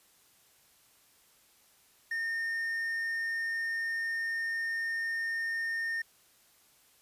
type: tone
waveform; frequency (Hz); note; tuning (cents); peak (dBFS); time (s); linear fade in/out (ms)
triangle; 1826; A#6; -36; -29; 2.11-6.02; 5
effects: white hiss -64 dBFS RMS until 7.01 s + resampled to 32000 Hz